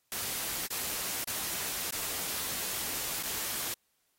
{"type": "noise with dropouts", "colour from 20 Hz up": "white", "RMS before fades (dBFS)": -35, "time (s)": [0.12, 3.74], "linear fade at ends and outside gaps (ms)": 2, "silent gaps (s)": [[0.667, 0.704], [1.243, 1.273], [1.907, 1.923], [3.228, 3.233]], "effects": ["white hiss -75 dBFS RMS until 4.18 s", "AAC 48 kbps"]}